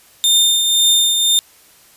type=tone with tremolo; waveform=sawtooth; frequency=3621 Hz; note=A7; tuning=49 cents sharp; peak=-6 dBFS; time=0.24-1.39 s; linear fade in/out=0 ms; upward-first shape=triangle; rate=1.9 Hz; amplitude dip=45%; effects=white hiss -48 dBFS RMS until 1.96 s + resampled to 32000 Hz